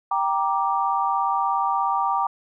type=chord; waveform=sine; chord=G minor; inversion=none; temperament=just; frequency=784 / 940.8 / 1176 Hz; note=G5 / Bb5 / D6; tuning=0 / +16 / +2 cents; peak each=-24 dBFS; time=0.11-2.27 s; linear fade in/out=5 ms; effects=none